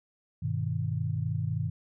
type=chord; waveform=sine; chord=G augmented; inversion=none; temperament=equal with one note detuned; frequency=99.94 / 123.47 / 155.56 Hz; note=G2 / B2 / D#3; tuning=+34 / 0 / 0 cents; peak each=-32 dBFS; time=0.42-1.7 s; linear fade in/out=10 ms; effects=none